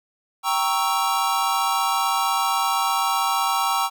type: chord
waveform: square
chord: G diminished seventh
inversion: none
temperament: equal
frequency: 784 / 932.3 / 1108.7 / 1318.5 Hz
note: G5 / Bb5 / Db6 / Fb6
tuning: 0 / 0 / 0 / 0 cents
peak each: -26 dBFS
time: 0.43-3.9 s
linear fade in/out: 50 ms
effects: none